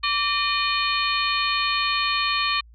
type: harmonic tone with a mistuned harmonic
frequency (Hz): 608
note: D#5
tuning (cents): -40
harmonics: 2 / 3 / 4 / 5 / 6 / 7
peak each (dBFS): -25 / -30 / -26 / -29 / -31 / -28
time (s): 0.03-2.61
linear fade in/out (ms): 10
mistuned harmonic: 2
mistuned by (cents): -83
effects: added 57 Hz sine -46 dBFS peak until 2.74 s